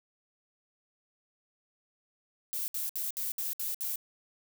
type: noise bursts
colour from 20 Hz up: violet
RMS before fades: -34 dBFS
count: 7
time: 2.53-3.958 s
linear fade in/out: 0 ms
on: 150 ms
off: 63 ms
effects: none